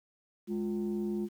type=tone pair together; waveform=sine; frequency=208.9 / 351.3 Hz; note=G#3 / F4; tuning=+10 / +10 cents; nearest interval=major sixth; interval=900 cents; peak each=-31 / -33 dBFS; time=0.47-1.29 s; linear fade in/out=50 ms; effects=tanh soft clip ceiling -26 dBFS + 10-bit